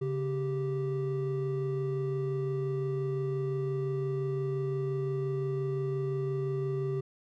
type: tone pair together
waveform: triangle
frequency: 138.59 / 390 Hz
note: C#3 / G4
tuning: 0 / -9 cents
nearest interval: octave + tritone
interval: 1791 cents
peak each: -30 / -30 dBFS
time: 0.01-7.01 s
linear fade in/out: 10 ms
effects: none